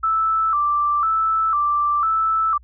sine tone with vibrato, 1243 Hz, D#6, 2 cents flat, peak -16 dBFS, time 0.03-2.58 s, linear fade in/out 10 ms, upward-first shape square, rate 1 Hz, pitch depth 98 cents each way, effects added 60 Hz sine -45 dBFS peak until 2.63 s

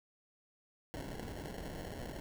pink noise with sample-and-hold, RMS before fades -44 dBFS, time 0.94-2.2 s, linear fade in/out 0 ms, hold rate 1225 Hz, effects none

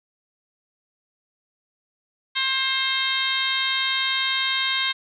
harmonic tone, 530 Hz, C5, 22 cents sharp, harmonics 2 / 3 / 4 / 5 / 6 / 7 / 8, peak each -31 / -29 / -27 / -33 / -27 / -27 / -33 dBFS, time 2.35-4.93 s, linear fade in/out 20 ms, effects none

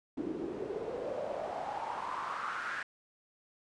pink noise with band-pass filter sweep, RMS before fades -38 dBFS, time 0.17-2.83 s, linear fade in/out 5 ms, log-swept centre 300 to 1600 Hz, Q 5.2, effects resampled to 22050 Hz

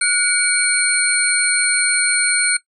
sine tone cluster, 1461 / 2256 / 4224 / 8550 / 9280 Hz, F#6 / C#7 / C8 / C9 / D9, -22 / +30 / +16 / +36 / -22 cents, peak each -21 dBFS, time 0.01-2.57 s, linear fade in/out 5 ms, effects noise-tail reverb RT60 0.1 s tail -17 dB re dry

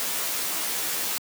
white noise with comb filter, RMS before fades -28 dBFS, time 0-1.18 s, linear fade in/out 0 ms, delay 14 ms, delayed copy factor -0.8, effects high-pass 200 Hz 12 dB/octave

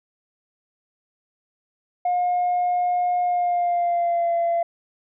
sine tone with pitch glide, 715 to 681.9 Hz, F5 to F5, +41 to -42 cents, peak -17 dBFS, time 2.05-4.63 s, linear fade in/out 5 ms, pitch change -83 cents, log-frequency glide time 3.22-4.34 s, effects tanh soft clip ceiling -16 dBFS

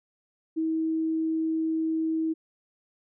sine tone, 320.8 Hz, E4, 47 cents flat, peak -24 dBFS, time 0.56-2.34 s, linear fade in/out 20 ms, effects none

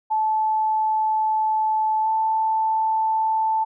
sine tone with pitch glide, 870 to 881.1 Hz, A5 to A5, -20 to +2 cents, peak -18 dBFS, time 0.1-3.65 s, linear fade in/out 20 ms, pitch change +22 cents, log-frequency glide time 2.02-2.08 s, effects none

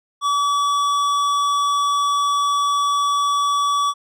sine tone with hard clipping, 1144 Hz, D6, 46 cents flat, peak -18 dBFS, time 0.21-3.94 s, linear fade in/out 50 ms, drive 12 dB, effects none

